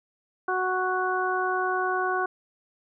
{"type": "harmonic tone", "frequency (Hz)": 370, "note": "F#4", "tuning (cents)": 0, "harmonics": [1, 2, 3, 4], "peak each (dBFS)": [-29, -29, -29, -29], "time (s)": [0.48, 2.26], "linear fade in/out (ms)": 5, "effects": []}